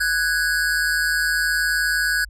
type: tone pair together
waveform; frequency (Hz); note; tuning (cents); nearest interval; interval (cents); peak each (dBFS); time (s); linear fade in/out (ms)
square; 1489.6 / 1649; F#6 / G#6; +11 / -13; major second; 176; -22; 0-2.25; 10
effects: added 50 Hz sine -37 dBFS peak until 2.29 s + resampled to 32000 Hz